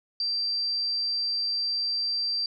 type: tone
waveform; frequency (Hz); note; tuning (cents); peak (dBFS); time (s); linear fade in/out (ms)
sine; 4699; D8; 0; -25; 0.2-2.46; 2
effects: none